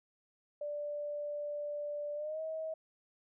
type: tone with pitch glide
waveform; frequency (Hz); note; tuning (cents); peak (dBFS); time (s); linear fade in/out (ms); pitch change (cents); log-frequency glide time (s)
sine; 587.3 to 636.8; D5 to D#5; 0 to +40; -36; 0.61-2.74; 5; +140; 2.15-2.41
effects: none